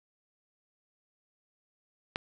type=click; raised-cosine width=0.3 ms; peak=-15 dBFS; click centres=2.159 s; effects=none